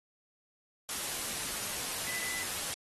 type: tone in noise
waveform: sine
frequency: 2000 Hz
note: B6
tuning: 21 cents sharp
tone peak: -39 dBFS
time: 2.07-2.43 s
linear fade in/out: 0 ms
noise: white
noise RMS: -36 dBFS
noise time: 0.89-2.74 s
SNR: -6 dB
effects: AAC 32 kbps